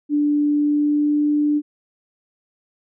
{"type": "tone with pitch glide", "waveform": "sine", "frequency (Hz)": [293.7, 295.9], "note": ["D4", "D4"], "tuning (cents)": [0, 13], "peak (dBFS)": -15, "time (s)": [0.09, 1.62], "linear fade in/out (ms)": 50, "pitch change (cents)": 13, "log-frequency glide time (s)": [0.51, 1.25], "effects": []}